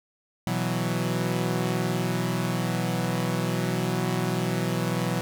sawtooth chord, B suspended fourth, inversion none, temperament equal, 123.47 / 164.81 / 185 Hz, B2 / E3 / F#3, 0 / 0 / 0 cents, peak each -25 dBFS, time 0.47-5.21 s, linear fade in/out 0 ms, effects none

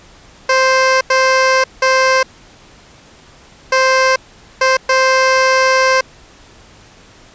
15% pulse tone bursts at uneven times, 523.3 Hz, C5, in tune, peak -3 dBFS, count 6, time 0.49-1.01 / 1.1-1.64 / 1.82-2.23 / 3.72-4.16 / 4.61-4.77 / 4.89-6.01 s, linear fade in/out 5 ms, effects pink hiss -43 dBFS RMS until 7.34 s + resampled to 16000 Hz

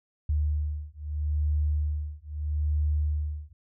sine beating tone pair, 74.6 / 75.38 Hz, D2 / D2, +28 / +46 cents, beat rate 0.78 Hz, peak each -28 dBFS, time 0.29-3.53 s, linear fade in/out 5 ms, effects none

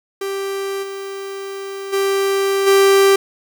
45% pulse tone with level steps, 392 Hz, G4, in tune, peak -21 / -26 / -15 / -9 dBFS, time 0.21-3.16 s, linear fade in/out 5 ms, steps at 0.82 / 1.92 / 2.66 s, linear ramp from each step 20 ms, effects 8-bit

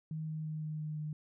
sine tone with pitch steps, 157.2 / 156.2 / 155.21 / 154.23 / 153.26 / 152.28 Hz, D#3 / D#3 / D#3 / D#3 / D#3 / D#3, +18 / +7 / -4 / -15 / -26 / -37 cents, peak -36 dBFS, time 0.11-1.13 s, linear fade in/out 2 ms, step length 170 ms, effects none

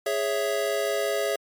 square chord, C# minor, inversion second, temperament equal, 415.3 / 554.4 / 659.3 Hz, G#4 / C#5 / E5, 0 / 0 / 0 cents, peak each -29 dBFS, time 0.06-1.36 s, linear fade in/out 5 ms, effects MP3 96 kbps

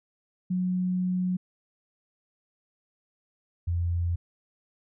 sine tone pair in turn, 182.5 / 86.13 Hz, F#3 / F2, -24 / -23 cents, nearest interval octave + minor second, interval 1299 cents, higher first, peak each -24 dBFS, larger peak neither, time 0.5-1.37 / 3.67-4.16 s, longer first, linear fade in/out 10 ms, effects none

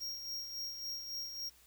square tone with tremolo, 5588 Hz, F8, in tune, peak -38 dBFS, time 0-1.5 s, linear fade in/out 20 ms, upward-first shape sine, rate 3.6 Hz, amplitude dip 50%, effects added 60 Hz sine -70 dBFS peak until 1.66 s + white hiss -64 dBFS RMS until 1.66 s

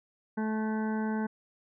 harmonic tone, 217.5 Hz, A3, 20 cents flat, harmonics 1 / 2 / 3 / 4 / 5 / 7 / 8 / 9, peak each -29 / -38 / -46 / -39 / -48 / -42 / -52 / -54 dBFS, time 0.37-1.27 s, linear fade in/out 10 ms, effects none

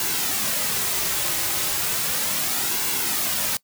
white noise with flanger, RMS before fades -24 dBFS, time 0-3.57 s, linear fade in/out 2 ms, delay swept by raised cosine 1.6 to 4.4 ms, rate 0.35 Hz, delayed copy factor -0.5, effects noise-tail reverb RT60 0.1 s tail -22 dB re dry

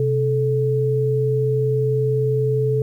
sine tone pair together, 129.44 / 434.6 Hz, C3 / A4, -18 / -21 cents, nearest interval octave + major sixth, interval 2097 cents, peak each -19 dBFS, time 0-2.82 s, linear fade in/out 2 ms, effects 9-bit

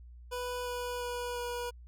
25% pulse tone with pitch steps, 493.9 / 490.5 / 487.1 / 483.7 Hz, B4 / B4 / B4 / B4, 0 / -12 / -24 / -36 cents, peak -31 dBFS, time 0.31-1.71 s, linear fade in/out 20 ms, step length 350 ms, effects added 60 Hz sine -48 dBFS peak until 1.87 s

